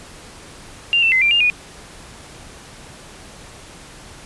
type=tone with pitch steps; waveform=sine; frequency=2788 / 2680 / 2055 / 2370 / 2810 / 2459 Hz; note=F7 / E7 / C7 / D7 / F7 / D#7; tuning=-4 / +28 / -32 / +15 / +10 / -21 cents; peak=-12 dBFS; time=0.93-1.5 s; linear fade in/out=0 ms; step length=95 ms; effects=pink hiss -40 dBFS RMS until 4.25 s + resampled to 24000 Hz